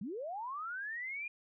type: linear sweep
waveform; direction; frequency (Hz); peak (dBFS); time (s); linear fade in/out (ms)
sine; up; 170 to 2444; -38; 0.01-1.28; 5
effects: none